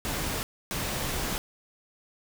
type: noise bursts at uneven times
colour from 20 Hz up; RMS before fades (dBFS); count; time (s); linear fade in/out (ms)
pink; -31; 2; 0.05-0.43 / 0.71-1.38; 0
effects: none